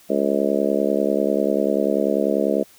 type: harmonic tone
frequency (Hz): 70.2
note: C#2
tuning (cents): +22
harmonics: 3 / 4 / 5 / 6 / 7 / 8 / 9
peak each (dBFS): -25 / -25 / -25 / -25 / -25 / -25 / -25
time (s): 0.09-2.64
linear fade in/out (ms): 20
effects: white hiss -51 dBFS RMS until 2.78 s